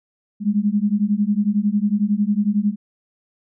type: beating tone pair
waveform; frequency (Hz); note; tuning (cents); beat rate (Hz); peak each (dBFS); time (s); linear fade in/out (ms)
sine; 201.2 / 212.2; G3 / G#3; +45 / +38; 11; -19; 0.4-2.76; 50
effects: none